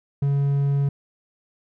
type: tone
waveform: triangle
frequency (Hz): 140.5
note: C#3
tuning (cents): +24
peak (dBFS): -16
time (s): 0.22-0.89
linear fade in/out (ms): 5
effects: none